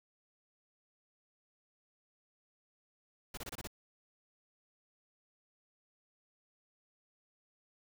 pink noise bursts, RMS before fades -43 dBFS, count 6, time 3.34-3.674 s, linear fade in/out 5 ms, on 34 ms, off 26 ms, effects none

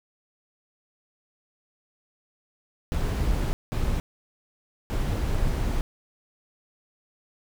brown noise bursts at uneven times, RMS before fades -25 dBFS, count 3, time 2.92-3.53 / 3.72-4 / 4.9-5.81 s, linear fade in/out 0 ms, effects none

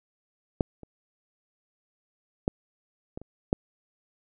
clicks, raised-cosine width 2 ms, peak -9 / -30 / -10 / -22 / -30 / -8 dBFS, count 6, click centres 0.608 / 0.833 / 2.479 / 3.175 / 3.216 / 3.529 s, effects none

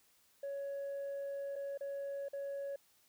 sine tone with dropouts, 558 Hz, C#5, 11 cents sharp, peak -36 dBFS, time 0.43-2.76 s, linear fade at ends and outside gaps 5 ms, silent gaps 1.557-1.561 / 1.776-1.808 / 2.285-2.332 s, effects tanh soft clip ceiling -37 dBFS + white hiss -70 dBFS RMS until 3.08 s

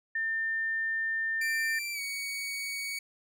sine tone, 1800 Hz, A6, 39 cents sharp, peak -28 dBFS, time 0.15-1.79 s, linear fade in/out 5 ms
sawtooth tone with pitch glide, 2349 to 2242 Hz, D7 to C#7, 0 to +19 cents, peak -30 dBFS, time 1.41-2.99 s, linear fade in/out 5 ms, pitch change -81 cents, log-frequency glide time 1.93-2 s
effects none

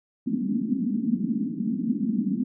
pink band-pass noise, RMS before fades -26 dBFS, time 0.26-2.44 s, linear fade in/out 10 ms, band 200 to 260 Hz, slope 48 dB/octave, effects none

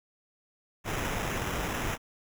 pink noise with sample-and-hold, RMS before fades -32 dBFS, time 0.84-1.98 s, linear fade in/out 50 ms, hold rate 4410 Hz, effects none

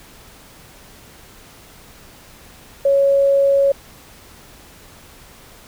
sine tone, 554.4 Hz, C#5, in tune, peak -11 dBFS, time 2.85-3.72 s, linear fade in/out 5 ms, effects pink hiss -44 dBFS RMS until 5.67 s

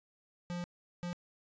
square tone bursts at uneven times, 175.4 Hz, F3, 8 cents sharp, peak -37 dBFS, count 2, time 0.5-0.64 / 1.03-1.13 s, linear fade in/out 0 ms, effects resampled to 16000 Hz

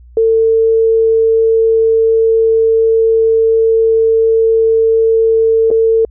sine tone with dropouts, 449.3 Hz, A4, 36 cents sharp, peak -7 dBFS, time 0.17-6.05 s, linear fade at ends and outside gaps 2 ms, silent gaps 5.704-5.712 s, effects added 60 Hz sine -36 dBFS peak until 6.1 s

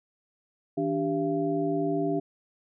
sine tone cluster, 160.8 / 292.2 / 391.8 / 681 Hz, E3 / D4 / G4 / F5, -43 / -9 / -1 / -44 cents, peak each -34 / -28 / -29 / -32 dBFS, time 0.77-2.2 s, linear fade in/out 10 ms, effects none

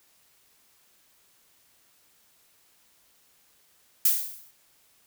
violet noise with exponential decay, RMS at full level -18 dBFS, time 4.05-4.51 s, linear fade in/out 5 ms, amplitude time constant 100 ms, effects white hiss -63 dBFS RMS until 5.06 s

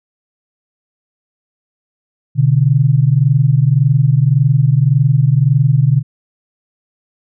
sine tone pair together, 125.52 / 147.3 Hz, B2 / D3, +28 / +6 cents, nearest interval minor third, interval 278 cents, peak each -11 dBFS, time 2.35-6.03 s, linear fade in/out 50 ms, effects none

